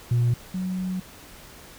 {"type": "tone pair in turn", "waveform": "sine", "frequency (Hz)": [120.1, 185.09], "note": ["B2", "F#3"], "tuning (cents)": [-48, 1], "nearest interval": "perfect fifth", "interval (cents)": 749, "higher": "second", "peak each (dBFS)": [-16, -25], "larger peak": "first", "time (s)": [[0.11, 0.34], [0.54, 1]], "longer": "second", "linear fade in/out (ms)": 5, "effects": ["tanh soft clip ceiling -16 dBFS", "pink hiss -46 dBFS RMS until 1.78 s"]}